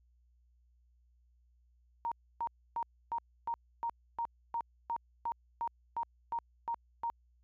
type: tone bursts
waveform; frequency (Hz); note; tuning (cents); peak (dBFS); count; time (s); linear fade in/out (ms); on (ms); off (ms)
sine; 932.3; A#5; 0; -32; 15; 2.05-7.1; 0; 66; 290
effects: added 60 Hz sine -65 dBFS peak until 7.43 s